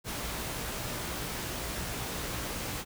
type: noise with comb filter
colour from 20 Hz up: pink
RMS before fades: -36 dBFS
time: 0.04-2.85 s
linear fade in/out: 50 ms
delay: 17 ms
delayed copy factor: +0.5
effects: none